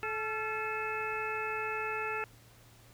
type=harmonic tone with a mistuned harmonic; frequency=433.7 Hz; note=A4; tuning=25 cents flat; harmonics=1 / 2 / 3 / 4 / 5 / 6; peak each=-39 / -40 / -38 / -41 / -44 / -39 dBFS; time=0.03-2.24 s; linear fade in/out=0 ms; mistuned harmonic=3; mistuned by=+73 cents; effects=added 115 Hz sine -59 dBFS peak until 2.93 s + pink hiss -60 dBFS RMS until 2.93 s